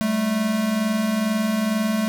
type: tone pair together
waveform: square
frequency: 196 / 218.2 Hz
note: G3 / A3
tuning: 0 / -14 cents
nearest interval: major second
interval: 186 cents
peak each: -28 / -21 dBFS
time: 0.01-2.08 s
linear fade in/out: 0 ms
effects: none